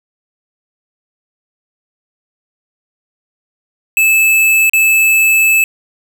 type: tone with dropouts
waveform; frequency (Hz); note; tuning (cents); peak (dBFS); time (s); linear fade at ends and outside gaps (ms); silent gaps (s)
square; 2615; E7; -15; -8; 3.97-5.64; 1; 4.696-4.734
effects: none